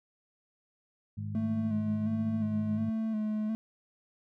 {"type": "harmonic tone", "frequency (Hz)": 51.91, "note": "G#1", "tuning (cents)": 0, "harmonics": [2, 3, 4], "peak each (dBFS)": [-35, -43, -41], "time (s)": [1.17, 2.9], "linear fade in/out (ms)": 10}
{"type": "tone with vibrato", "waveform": "triangle", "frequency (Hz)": 217.9, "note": "A3", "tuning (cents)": -17, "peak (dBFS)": -27, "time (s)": [1.35, 3.55], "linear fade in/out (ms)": 0, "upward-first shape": "square", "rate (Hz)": 1.4, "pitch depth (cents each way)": 30}
{"effects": []}